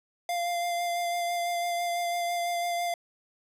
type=tone with vibrato; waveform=square; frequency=695 Hz; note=F5; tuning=9 cents flat; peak=-28 dBFS; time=0.29-2.94 s; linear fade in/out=2 ms; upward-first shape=sine; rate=6 Hz; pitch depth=15 cents each way; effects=resampled to 32000 Hz + 11-bit